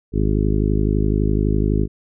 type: harmonic tone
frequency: 51.91 Hz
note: G#1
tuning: in tune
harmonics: 1 / 2 / 3 / 4 / 5 / 6 / 7 / 8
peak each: -19 / -22 / -24 / -25 / -26 / -27 / -27 / -28 dBFS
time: 0.12-1.88 s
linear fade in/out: 50 ms
effects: none